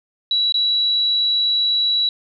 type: tone with dropouts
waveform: sine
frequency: 3916 Hz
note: B7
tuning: 15 cents flat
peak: -15 dBFS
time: 0.31-2.09 s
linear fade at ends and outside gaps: 2 ms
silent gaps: 0.523-0.542 s
effects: none